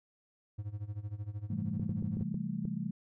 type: tone with tremolo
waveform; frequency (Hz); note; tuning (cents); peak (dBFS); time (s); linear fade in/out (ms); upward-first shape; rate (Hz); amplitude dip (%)
triangle; 103.7; G#2; -2; -32; 0.58-2.24; 10; sine; 13; 85
type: chord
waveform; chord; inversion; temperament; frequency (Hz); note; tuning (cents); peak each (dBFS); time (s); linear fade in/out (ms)
sine; A minor seventh; first; just; 132 / 165 / 198 / 220; C3 / E3 / G3 / A3; +16 / +2 / +18 / 0; -43 / -38 / -38 / -39; 1.5-2.91; 5
type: clicks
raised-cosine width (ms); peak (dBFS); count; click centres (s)
3; -29; 7; 1.797 / 1.894 / 2.025 / 2.17 / 2.21 / 2.344 / 2.653
effects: none